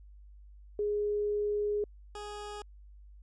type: tone pair in turn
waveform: sine / 20% pulse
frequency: 415.3 / 415.3 Hz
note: G#4 / G#4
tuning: 0 / 0 cents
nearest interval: unison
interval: 0 cents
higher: neither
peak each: -28 / -35 dBFS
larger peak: first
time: 0.79-1.84 / 2.15-2.62 s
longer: first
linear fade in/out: 2 ms
effects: added 50 Hz sine -50 dBFS peak until 3.22 s + resampled to 22050 Hz